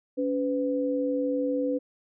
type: tone pair together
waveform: sine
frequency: 281.7 / 502 Hz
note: C#4 / B4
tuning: +28 / +28 cents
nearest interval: minor seventh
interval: 1000 cents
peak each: -27 dBFS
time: 0.17-1.79 s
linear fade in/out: 20 ms
effects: none